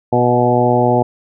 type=harmonic tone with a mistuned harmonic; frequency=122.1 Hz; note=B2; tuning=19 cents flat; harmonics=1 / 2 / 3 / 4 / 5 / 6 / 7; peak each=-18 / -18 / -18 / -18 / -18 / -18 / -18 dBFS; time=0.12-1.03 s; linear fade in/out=10 ms; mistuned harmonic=5; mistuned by=+19 cents; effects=none